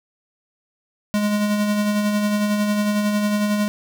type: tone with tremolo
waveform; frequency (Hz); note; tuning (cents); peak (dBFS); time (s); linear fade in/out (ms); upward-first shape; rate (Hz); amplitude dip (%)
square; 208; G#3; +3; -17; 1.14-3.68; 0; sine; 11; 35
effects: none